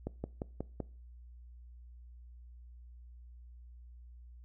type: slowing click train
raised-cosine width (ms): 2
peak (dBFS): -23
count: 5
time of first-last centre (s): 0.07-0.803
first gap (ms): 170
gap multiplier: 1.05
effects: noise-tail reverb RT60 0.4 s tail -22 dB re dry + added 60 Hz sine -50 dBFS peak until 4.44 s